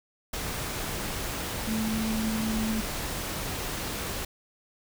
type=tone in noise; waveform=sine; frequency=220 Hz; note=A3; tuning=in tune; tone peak=-27 dBFS; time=1.67-2.81 s; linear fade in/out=5 ms; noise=pink; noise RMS=-33 dBFS; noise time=0.33-4.25 s; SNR=+3 dB; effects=none